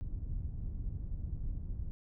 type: low-pass noise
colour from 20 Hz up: pink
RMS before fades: -38 dBFS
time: 0.01-1.91 s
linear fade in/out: 0 ms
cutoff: 100 Hz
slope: 12 dB/octave
effects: none